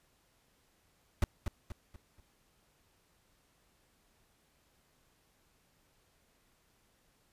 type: noise with echo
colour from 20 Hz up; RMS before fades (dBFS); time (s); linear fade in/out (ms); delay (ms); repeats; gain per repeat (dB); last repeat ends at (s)
brown; -24; 1.22-1.24; 2; 240; 4; -8; 2.2
effects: pink hiss -71 dBFS RMS until 7.32 s + resampled to 32000 Hz